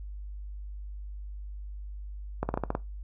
clicks, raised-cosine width 1 ms, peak -14 dBFS, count 7, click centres 2.43 / 2.49 / 2.541 / 2.575 / 2.637 / 2.704 / 2.751 s, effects noise-tail reverb RT60 0.2 s tail -19 dB re dry + added 50 Hz sine -37 dBFS peak until 3.03 s

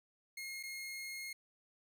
sawtooth tone with dropouts, 2149 Hz, C7, 46 cents sharp, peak -39 dBFS, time 0.37-1.33 s, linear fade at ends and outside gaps 5 ms, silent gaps 0.629-0.634 s, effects none

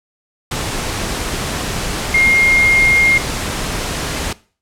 sine tone in noise, 2129 Hz, C7, 30 cents sharp, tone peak -9 dBFS, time 2.14-3.18 s, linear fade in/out 5 ms, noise pink, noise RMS -21 dBFS, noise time 0.51-4.33 s, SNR +9 dB, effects noise-tail reverb RT60 0.4 s tail -20 dB re dry + low-pass 10000 Hz 12 dB/octave

